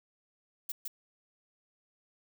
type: noise with echo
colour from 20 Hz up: violet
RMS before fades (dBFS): -36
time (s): 0.69-0.72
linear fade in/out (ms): 5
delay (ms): 160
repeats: 1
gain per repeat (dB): -2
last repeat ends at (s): 0.88
effects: none